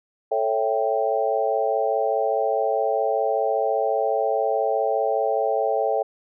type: chord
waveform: sine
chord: A dominant seventh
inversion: none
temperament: equal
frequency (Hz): 440 / 554.4 / 659.3 / 784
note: A4 / C#5 / E5 / G5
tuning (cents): 0 / 0 / 0 / 0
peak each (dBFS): -25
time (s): 0.31-6.03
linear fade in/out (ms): 10
effects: none